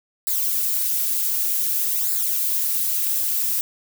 violet noise with flanger, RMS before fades -22 dBFS, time 0.27-3.61 s, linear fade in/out 0 ms, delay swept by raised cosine 0.33 to 5.13 ms, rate 0.54 Hz, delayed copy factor -0.7, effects none

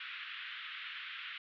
white band-pass noise, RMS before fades -45 dBFS, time 0-1.38 s, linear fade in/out 5 ms, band 1300 to 3400 Hz, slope 48 dB/octave, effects none

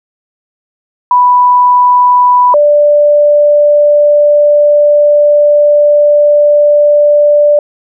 sine tone pair in turn, 987.8 / 588.4 Hz, B5 / D5, 0 / +3 cents, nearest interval major sixth, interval 897 cents, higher first, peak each -3 dBFS, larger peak neither, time 1.11-2.54 / 2.54-7.59 s, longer second, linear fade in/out 2 ms, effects none

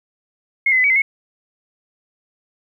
sine tone with pitch steps, 2155 / 2044 / 2013 / 2265 / 2064 / 2187 Hz, C#7 / C7 / B6 / C#7 / C7 / C#7, -49 / -41 / +33 / +37 / -24 / -24 cents, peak -12 dBFS, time 0.66-1.02 s, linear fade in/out 5 ms, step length 60 ms, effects 9-bit

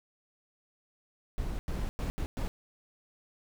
brown noise bursts at uneven times, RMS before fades -33 dBFS, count 5, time 1.38-1.59 / 1.68-1.89 / 1.99-2.1 / 2.18-2.26 / 2.37-2.48 s, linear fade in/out 0 ms, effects none

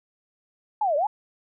sine linear two-way sweep, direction down then up, 883 to 554.4 to 883 Hz, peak -20 dBFS, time 0.81-1.07 s, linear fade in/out 5 ms, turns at 0.96 s, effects none

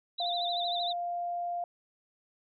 sine tone with vibrato, 3766 Hz, A#7, 17 cents sharp, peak -32 dBFS, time 0.18-0.93 s, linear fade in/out 10 ms, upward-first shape sine, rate 13 Hz, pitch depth 110 cents each way
sine tone, 698.5 Hz, F5, in tune, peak -31 dBFS, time 0.2-1.64 s, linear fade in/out 2 ms
effects none

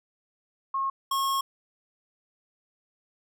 sine / square tone pair in turn, 1083 / 1087.5 Hz, C#6 / C#6, -41 / -33 cents, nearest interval unison, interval 8 cents, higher second, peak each -25 dBFS, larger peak neither, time 0.74-0.9 / 1.11-1.41 s, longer second, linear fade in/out 5 ms, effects none

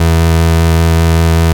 30% pulse tone with vibrato, 82.41 Hz, E2, in tune, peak -4 dBFS, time 0-1.53 s, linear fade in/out 5 ms, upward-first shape sine, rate 5.1 Hz, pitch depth 11 cents each way, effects none

